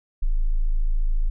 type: tone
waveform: sine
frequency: 27.13 Hz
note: A0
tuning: 23 cents flat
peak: -17 dBFS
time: 0.22-1.3 s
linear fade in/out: 10 ms
effects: none